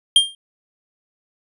square tone with exponential decay, 3200 Hz, G7, 35 cents sharp, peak -6 dBFS, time 0.16-0.35 s, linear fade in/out 2 ms, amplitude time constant 41 ms, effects resampled to 24000 Hz

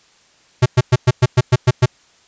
square tone bursts, 125.2 Hz, B2, 24 cents sharp, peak -8 dBFS, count 9, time 0.62-1.86 s, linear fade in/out 10 ms, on 40 ms, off 110 ms, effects white hiss -53 dBFS RMS until 2.27 s + resampled to 16000 Hz

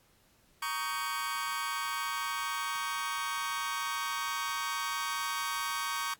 sawtooth chord, Eb dominant seventh, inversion second, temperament just, 933.4 / 1120.1 / 1244.5 / 1555.6 Hz, Bb5 / Db6 / Eb6 / G6, +2 / +18 / 0 / -14 cents, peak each -36 / -31 / -37 / -36 dBFS, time 0.62-6.14 s, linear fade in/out 5 ms, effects pink hiss -66 dBFS RMS until 6.19 s + AAC 64 kbps

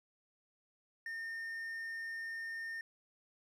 triangle tone, 1821 Hz, A#6, 41 cents flat, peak -38 dBFS, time 1.06-2.81 s, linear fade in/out 2 ms, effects none

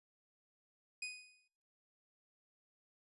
sawtooth tone with exponential decay, 2489 Hz, D#7, in tune, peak -35 dBFS, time 1.02-1.48 s, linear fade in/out 5 ms, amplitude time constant 100 ms, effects noise-tail reverb RT60 0.8 s tail -24 dB re dry + resampled to 24000 Hz

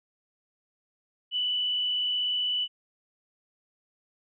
sine tone with frequency modulation, 2975 Hz, F#7, 9 cents sharp, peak -25 dBFS, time 1.31-2.68 s, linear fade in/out 50 ms, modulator 56.2 Hz, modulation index 0.73, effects none

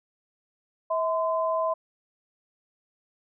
sine tone pair together, 646 / 1024.7 Hz, E5 / C6, -35 / -36 cents, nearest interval minor sixth, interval 799 cents, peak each -25 / -27 dBFS, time 0.9-1.74 s, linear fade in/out 10 ms, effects none

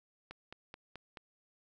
click train, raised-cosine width 0.3 ms, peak -30 dBFS, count 5, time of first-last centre 0.31-1.172 s, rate 4.64 Hz, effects none

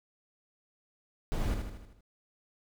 brown noise with echo, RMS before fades -31 dBFS, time 1.32-1.54 s, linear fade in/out 0 ms, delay 78 ms, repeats 6, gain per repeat -5 dB, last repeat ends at 2.008 s, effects none

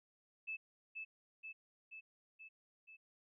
sine tone with echo, 2619 Hz, E7, 12 cents flat, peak -40 dBFS, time 0.47-0.57 s, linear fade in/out 20 ms, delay 480 ms, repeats 5, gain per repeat -3 dB, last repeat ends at 2.97 s, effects none

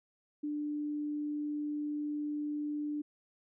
sine tone, 296.4 Hz, D4, 16 cents sharp, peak -33 dBFS, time 0.43-3.02 s, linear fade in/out 10 ms, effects none

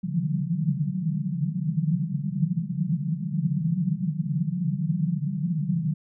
white band-pass noise, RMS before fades -26 dBFS, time 0.03-5.94 s, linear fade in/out 10 ms, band 140 to 190 Hz, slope 96 dB/octave, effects none

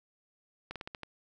slowing click train, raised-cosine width 0.3 ms, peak -24 dBFS, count 6, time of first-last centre 0.71-1.033 s, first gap 47 ms, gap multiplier 1.16, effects none

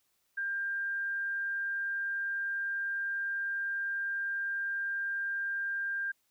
sine tone, 1595 Hz, G6, 30 cents sharp, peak -31 dBFS, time 0.37-6.12 s, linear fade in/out 10 ms, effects white hiss -75 dBFS RMS until 6.3 s

